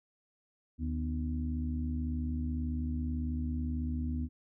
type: harmonic tone with a mistuned harmonic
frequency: 76 Hz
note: D#2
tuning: 40 cents flat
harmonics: 1 / 2 / 3 / 4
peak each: -33 / -43 / -36 / -47 dBFS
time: 0.78-4.29 s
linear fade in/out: 50 ms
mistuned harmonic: 3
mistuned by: +130 cents
effects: none